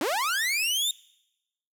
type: linear sweep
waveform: sawtooth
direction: up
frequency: 250 to 3700 Hz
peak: -21 dBFS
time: 0.01-0.91 s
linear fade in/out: 2 ms
effects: noise-tail reverb RT60 0.9 s tail -23 dB re dry